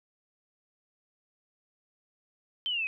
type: exponential sweep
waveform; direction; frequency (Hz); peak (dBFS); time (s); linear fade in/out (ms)
sine; down; 3136 to 2489; -28; 2.66-2.87; 0
effects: none